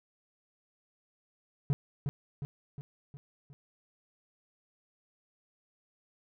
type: tone with echo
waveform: triangle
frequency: 141.1 Hz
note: C#3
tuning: 31 cents sharp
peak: -22 dBFS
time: 1.7-1.73 s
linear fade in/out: 0 ms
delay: 360 ms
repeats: 5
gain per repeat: -5 dB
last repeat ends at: 3.53 s
effects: none